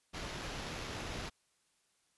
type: noise with sample-and-hold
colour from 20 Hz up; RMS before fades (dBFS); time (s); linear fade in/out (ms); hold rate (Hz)
pink; -42; 0.13-1.3; 20; 8820
effects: white hiss -75 dBFS RMS until 2.17 s + resampled to 24000 Hz